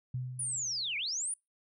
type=tone with exponential decay; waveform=sine; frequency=126.7 Hz; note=B2; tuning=45 cents sharp; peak=-31 dBFS; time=0.14-1.06 s; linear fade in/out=5 ms; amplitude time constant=200 ms
type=linear two-way sweep; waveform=sine; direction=down then up; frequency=9880 to 2129 to 9880 Hz; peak=-32 dBFS; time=0.39-1.34 s; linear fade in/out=5 ms; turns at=0.97 s
effects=noise-tail reverb RT60 0.2 s tail -25 dB re dry